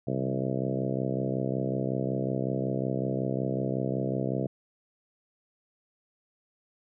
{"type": "harmonic tone with a mistuned harmonic", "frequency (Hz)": 65.41, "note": "C2", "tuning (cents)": 0, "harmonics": [2, 3, 4, 5, 6, 7, 8, 9, 10], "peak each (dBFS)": [-32, -34, -35, -36, -37, -37, -38, -39, -39], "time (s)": [0.07, 4.47], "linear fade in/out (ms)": 5, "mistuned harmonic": 2, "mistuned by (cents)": 28, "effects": []}